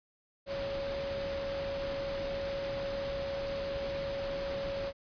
sine tone in noise, 554.4 Hz, C#5, in tune, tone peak -34 dBFS, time 0.46-4.93 s, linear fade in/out 50 ms, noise pink, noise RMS -41 dBFS, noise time 0.46-4.93 s, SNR +4 dB, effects resampled to 11025 Hz

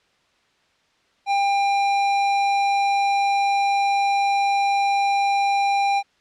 square tone, 798 Hz, G5, 31 cents sharp, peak -18 dBFS, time 1.26-6.03 s, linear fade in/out 50 ms, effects white hiss -62 dBFS RMS until 6.2 s + low-pass 4000 Hz 12 dB/octave

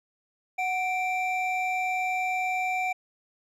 triangle tone pair together, 740 / 2349 Hz, F#5 / D7, 0 / 0 cents, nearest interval octave + minor sixth, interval 2000 cents, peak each -25 / -27 dBFS, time 0.58-2.93 s, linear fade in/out 10 ms, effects tanh soft clip ceiling -17 dBFS + resampled to 32000 Hz

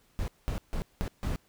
brown noise bursts at uneven times, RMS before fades -31 dBFS, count 5, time 0.19-0.28 / 0.48-0.58 / 0.73-0.82 / 1.01-1.08 / 1.23-1.36 s, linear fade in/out 0 ms, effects pink hiss -66 dBFS RMS until 1.48 s

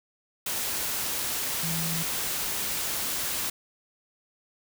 sine tone in noise, 164.81 Hz, E3, in tune, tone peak -31 dBFS, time 1.63-2.03 s, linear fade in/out 5 ms, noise white, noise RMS -30 dBFS, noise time 0.46-3.5 s, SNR -4 dB, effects none

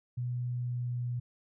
sine tone with pitch glide, 123 to 122.01 Hz, B2 to B2, -7 to -21 cents, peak -31 dBFS, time 0.17-1.2 s, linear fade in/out 10 ms, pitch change -14 cents, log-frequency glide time 0.49-1.07 s, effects none

